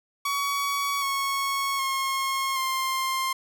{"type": "tone with pitch steps", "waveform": "sawtooth", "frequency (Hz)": [1127, 1102.5, 1078.6, 1055.2], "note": ["C#6", "C#6", "C#6", "C6"], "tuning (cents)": [28, -10, -48, 14], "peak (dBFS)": -21, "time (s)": [0.25, 3.33], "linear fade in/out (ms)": 5, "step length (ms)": 770, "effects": []}